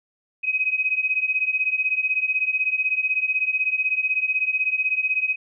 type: beating tone pair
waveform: sine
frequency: 2516 / 2532 Hz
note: D#7 / D#7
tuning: +19 / +30 cents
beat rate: 16 Hz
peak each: -24 / -22 dBFS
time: 0.43-5.36 s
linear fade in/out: 20 ms
effects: none